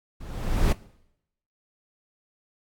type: noise with level ramp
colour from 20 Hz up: brown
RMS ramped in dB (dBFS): -39 to -17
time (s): 0.2-0.73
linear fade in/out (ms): 10
effects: noise-tail reverb RT60 0.8 s tail -20 dB re dry + AAC 64 kbps